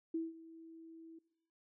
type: tone with ADSR envelope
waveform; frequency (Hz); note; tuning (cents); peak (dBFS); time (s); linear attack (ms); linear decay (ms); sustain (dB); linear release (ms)
sine; 326.7; E4; -15; -33; 0.14-1.19; 6; 180; -18; 7
effects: noise-tail reverb RT60 0.8 s tail -20 dB re dry